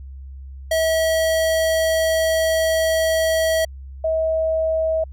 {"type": "tone pair in turn", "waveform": ["square", "sine"], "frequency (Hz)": [645, 640.9], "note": ["E5", "E5"], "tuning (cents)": [-38, -49], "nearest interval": "unison", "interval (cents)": 11, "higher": "first", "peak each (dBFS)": -17, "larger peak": "neither", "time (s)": [[0.71, 3.65], [4.04, 5.04]], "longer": "first", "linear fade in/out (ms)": 5, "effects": ["added 67 Hz sine -33 dBFS peak until 5.12 s"]}